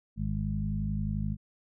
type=harmonic tone with a mistuned harmonic; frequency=51.6 Hz; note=G#1; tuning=10 cents flat; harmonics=1 / 2 / 3 / 4; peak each=-34 / -34 / -34 / -34 dBFS; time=0.16-1.37 s; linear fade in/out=50 ms; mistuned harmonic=1; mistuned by=-29 cents; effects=none